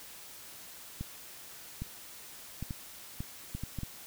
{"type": "clicks", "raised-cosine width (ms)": 5, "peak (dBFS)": -24, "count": 9, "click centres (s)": [1.01, 1.82, 2.626, 2.708, 3.205, 3.55, 3.636, 3.787, 3.833], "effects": ["white hiss -49 dBFS RMS until 4.06 s"]}